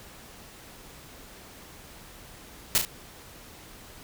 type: noise with echo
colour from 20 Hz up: white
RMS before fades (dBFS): -21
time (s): 2.75-2.78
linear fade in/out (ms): 0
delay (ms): 35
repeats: 2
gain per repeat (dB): -6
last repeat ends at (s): 2.85
effects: pink hiss -48 dBFS RMS until 4.03 s